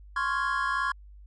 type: chord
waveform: triangle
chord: Db major seventh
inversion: third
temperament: equal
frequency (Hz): 1046.5 / 1108.7 / 1396.9 / 1661.2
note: C6 / Db6 / F6 / Ab6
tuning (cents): 0 / 0 / 0 / 0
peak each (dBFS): -29 / -29 / -31 / -29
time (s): 0.16-0.92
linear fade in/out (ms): 5
effects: added 50 Hz sine -46 dBFS peak until 1.26 s + resampled to 24000 Hz